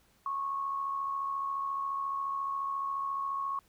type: tone with amplitude modulation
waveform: sine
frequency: 1100 Hz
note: C#6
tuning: 14 cents flat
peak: -29 dBFS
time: 0.26-3.59 s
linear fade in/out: 2 ms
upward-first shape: sine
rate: 74.3 Hz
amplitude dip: 45%
effects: pink hiss -67 dBFS RMS until 3.68 s